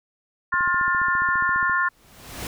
harmonic tone, 354 Hz, F4, 23 cents sharp, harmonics 3 / 4 / 5, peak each -23 / -23 / -23 dBFS, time 0.52-1.89 s, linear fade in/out 10 ms
click train, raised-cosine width 3 ms, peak -26 dBFS, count 18, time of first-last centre 0.54-1.696 s, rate 14.7 Hz
pink noise with exponential growth, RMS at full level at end -30 dBFS, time 1.78-2.47 s, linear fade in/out 1 ms, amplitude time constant 150 ms
effects none

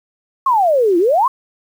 sine exponential two-way sweep, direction down then up, 1116 to 329.6 to 1116 Hz, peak -10 dBFS, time 0.46-1.28 s, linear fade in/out 5 ms, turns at 0.98 s, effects 7-bit

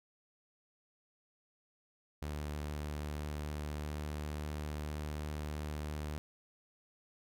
sawtooth tone with pitch glide, 74.4 to 75.26 Hz, D2 to D2, +23 to +43 cents, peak -34 dBFS, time 2.22-6.18 s, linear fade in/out 0 ms, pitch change +20 cents, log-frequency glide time 2.58-4.98 s, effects none

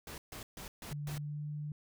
pink noise bursts, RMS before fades -46 dBFS, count 5, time 0.07-1.18 s, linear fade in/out 2 ms, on 110 ms, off 140 ms
sine tone with pitch glide, 146.5 to 148.89 Hz, D3 to D3, -4 to +24 cents, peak -37 dBFS, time 0.91-1.72 s, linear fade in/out 2 ms, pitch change +28 cents, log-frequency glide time 1.13-1.44 s
effects none

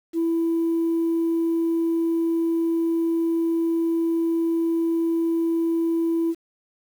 sine tone, 331.7 Hz, E4, 11 cents sharp, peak -18 dBFS, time 0.13-6.35 s, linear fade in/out 50 ms, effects tanh soft clip ceiling -16 dBFS + 8-bit

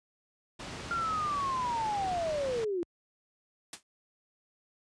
pink low-pass noise, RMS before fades -41 dBFS, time 0.59-2.65 s, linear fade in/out 10 ms, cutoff 6000 Hz, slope 12 dB/octave
sine linear sweep, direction down, 1396.9 to 332.9 Hz, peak -29 dBFS, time 0.91-2.83 s, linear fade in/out 0 ms
white noise with exponential decay, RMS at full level -35 dBFS, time 3.73-3.83 s, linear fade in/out 2 ms, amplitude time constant 20 ms
effects high-pass 60 Hz 12 dB/octave + resampled to 22050 Hz

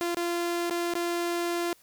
sawtooth tone with dropouts, 344.9 Hz, F4, 22 cents flat, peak -23 dBFS, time 0.01-1.73 s, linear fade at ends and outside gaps 0 ms, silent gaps 0.146-0.17 / 0.698-0.708 / 0.938-0.953 s, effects white hiss -60 dBFS RMS until 1.82 s

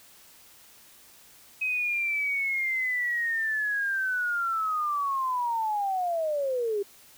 sine linear sweep, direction down, 2540 to 392 Hz, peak -25 dBFS, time 1.61-6.83 s, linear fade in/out 10 ms, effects white hiss -54 dBFS RMS until 7.17 s

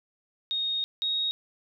sine tone pair in turn, 3721 / 3760 Hz, A#7 / A#7, -4 / +14 cents, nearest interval unison, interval 18 cents, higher second, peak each -26 / -25 dBFS, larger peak second, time 0.51-0.84 / 1.02-1.31 s, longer first, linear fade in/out 0 ms, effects none

